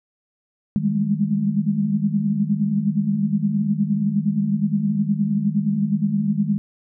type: tone cluster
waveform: sine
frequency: 155.6 / 197.6 / 206.1 / 216.9 Hz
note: D#3 / G3 / G#3 / A3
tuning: 0 / +14 / -13 / -25 cents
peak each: -25 / -23 / -21 / -27 dBFS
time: 0.76-6.58 s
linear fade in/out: 0 ms
effects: none